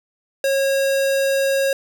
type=tone; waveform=square; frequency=545 Hz; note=C#5; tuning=29 cents flat; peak=-17 dBFS; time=0.44-1.73 s; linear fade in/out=2 ms; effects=9-bit